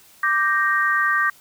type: chord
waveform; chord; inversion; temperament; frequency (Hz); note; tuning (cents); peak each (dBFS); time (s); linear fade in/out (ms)
sine; G minor; second; equal; 1174.7 / 1568 / 1864.7; D6 / G6 / Bb6; 0 / 0 / 0; -21; 0.23-1.3; 5
effects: white hiss -51 dBFS RMS until 1.4 s